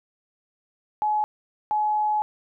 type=tone bursts at uneven times; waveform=sine; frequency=848 Hz; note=G#5; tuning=36 cents sharp; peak=-20 dBFS; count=2; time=1.02-1.24 / 1.71-2.22 s; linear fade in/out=0 ms; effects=none